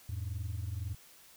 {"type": "tone pair together", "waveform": "sine", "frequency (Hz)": [84.67, 106.5], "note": ["E2", "G#2"], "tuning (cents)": [47, 44], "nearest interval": "major third", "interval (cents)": 397, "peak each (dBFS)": [-36, -36], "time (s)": [0.09, 0.95], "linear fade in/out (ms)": 5, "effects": ["tanh soft clip ceiling -31 dBFS", "white hiss -58 dBFS RMS until 1.36 s"]}